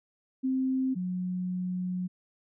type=tone pair in turn; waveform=sine; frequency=261.6 / 181.91 Hz; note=C4 / F#3; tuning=0 / -29 cents; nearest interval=tritone; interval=629 cents; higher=first; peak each=-25 / -29 dBFS; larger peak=first; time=0.43-0.95 / 0.95-2.08 s; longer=second; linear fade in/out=20 ms; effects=none